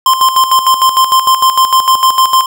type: tone with tremolo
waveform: square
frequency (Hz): 1046.5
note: C6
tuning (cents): 0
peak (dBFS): -5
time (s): 0.06-2.46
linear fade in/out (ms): 2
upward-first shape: square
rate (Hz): 6.6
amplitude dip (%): 65
effects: none